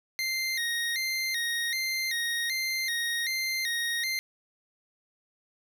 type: tone with vibrato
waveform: 25% pulse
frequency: 1976 Hz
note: B6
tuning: in tune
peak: -24 dBFS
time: 0.19-4.19 s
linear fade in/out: 0 ms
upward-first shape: square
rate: 1.3 Hz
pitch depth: 95 cents each way
effects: none